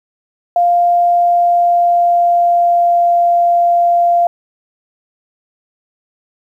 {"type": "tone with pitch glide", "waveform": "sine", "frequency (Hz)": [698.5, 693.3], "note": ["F5", "F5"], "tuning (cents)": [0, -13], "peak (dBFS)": -8, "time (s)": [0.56, 4.27], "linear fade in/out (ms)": 2, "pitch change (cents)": -13, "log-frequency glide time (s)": [0.95, 3.13], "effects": ["8-bit"]}